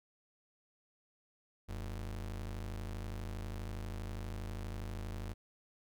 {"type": "ring-modulated tone", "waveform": "square", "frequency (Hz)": 67.1, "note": "C2", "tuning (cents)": 44, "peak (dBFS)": -37, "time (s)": [1.68, 5.34], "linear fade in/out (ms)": 20, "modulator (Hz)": 26.2, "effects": []}